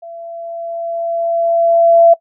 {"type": "tone with level ramp", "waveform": "sine", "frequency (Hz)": 674, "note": "E5", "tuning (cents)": 38, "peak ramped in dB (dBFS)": [-29, -3], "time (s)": [0.02, 2.14], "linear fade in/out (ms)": 10, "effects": ["noise-tail reverb RT60 0.1 s tail -19 dB re dry"]}